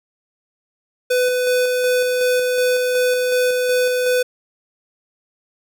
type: tone with tremolo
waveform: square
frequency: 499.9 Hz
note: B4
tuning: 21 cents sharp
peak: -15 dBFS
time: 1.1-4.23 s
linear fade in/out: 10 ms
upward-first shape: square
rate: 2.7 Hz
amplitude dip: 25%
effects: none